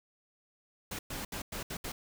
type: noise bursts at uneven times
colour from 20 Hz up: pink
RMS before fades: -39 dBFS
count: 6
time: 0.91-0.99 / 1.1-1.25 / 1.32-1.42 / 1.52-1.63 / 1.7-1.77 / 1.84-1.92 s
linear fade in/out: 5 ms
effects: none

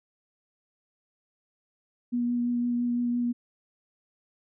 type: tone with vibrato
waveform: sine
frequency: 241.3 Hz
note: B3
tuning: 40 cents flat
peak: -24 dBFS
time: 2.12-3.33 s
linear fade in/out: 20 ms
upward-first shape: triangle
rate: 5.9 Hz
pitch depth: 14 cents each way
effects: none

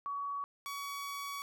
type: tone pair in turn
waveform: sine / sawtooth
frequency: 1129 / 1129 Hz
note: C#6 / C#6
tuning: +31 / +31 cents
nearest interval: unison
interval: 0 cents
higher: neither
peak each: -35 / -35 dBFS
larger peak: neither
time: 0.06-0.44 / 0.66-1.42 s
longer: second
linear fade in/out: 0 ms
effects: none

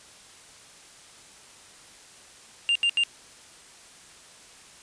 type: tone bursts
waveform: triangle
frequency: 2794 Hz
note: F7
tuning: in tune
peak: -18 dBFS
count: 3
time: 2.69-3.036 s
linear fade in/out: 0 ms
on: 64 ms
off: 77 ms
effects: white hiss -50 dBFS RMS until 4.82 s + resampled to 22050 Hz

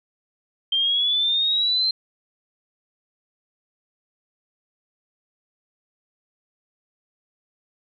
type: exponential sweep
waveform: sine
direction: up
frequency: 3153 to 4149 Hz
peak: -18 dBFS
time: 0.72-1.91 s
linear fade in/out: 5 ms
effects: none

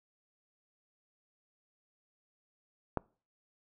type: click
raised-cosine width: 1 ms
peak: -16 dBFS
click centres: 2.973 s
effects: noise-tail reverb RT60 0.4 s tail -25 dB re dry

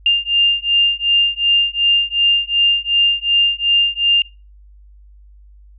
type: beating tone pair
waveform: sine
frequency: 2800 / 2802.7 Hz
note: F7 / F7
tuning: +4 / +5 cents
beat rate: 2.7 Hz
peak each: -15 dBFS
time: 0.06-4.22 s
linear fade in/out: 2 ms
effects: noise-tail reverb RT60 0.3 s tail -23 dB re dry + added 50 Hz sine -41 dBFS peak until 5.78 s

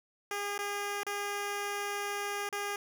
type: tone with dropouts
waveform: 10% pulse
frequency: 406.7 Hz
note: G#4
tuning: 36 cents flat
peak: -25 dBFS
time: 0.31-2.76 s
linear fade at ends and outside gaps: 2 ms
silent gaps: 0.579-0.589 / 1.033-1.066 / 2.49-2.526 s
effects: none

